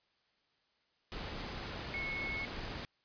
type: tone in noise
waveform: sine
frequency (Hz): 2193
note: C#7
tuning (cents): -19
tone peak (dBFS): -37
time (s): 1.94-2.45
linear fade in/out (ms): 0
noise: pink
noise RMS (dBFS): -42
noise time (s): 1.12-2.85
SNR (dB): +2
effects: white hiss -75 dBFS RMS until 3.04 s + resampled to 11025 Hz